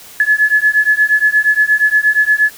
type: beating tone pair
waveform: sine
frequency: 1707 / 1715.5 Hz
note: G#6 / A6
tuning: +47 / -44 cents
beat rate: 8.5 Hz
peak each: -12 dBFS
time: 0.2-2.5 s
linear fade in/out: 2 ms
effects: white hiss -37 dBFS RMS until 2.57 s